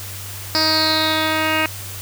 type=tone with low-pass filter sweep; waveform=10% pulse; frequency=314.3 Hz; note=D#4; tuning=18 cents sharp; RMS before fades=-18 dBFS; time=0.55-1.66 s; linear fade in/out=0 ms; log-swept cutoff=5000 to 2700 Hz; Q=9.1; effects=added 97 Hz sine -33 dBFS peak until 2.01 s + white hiss -33 dBFS RMS until 2.01 s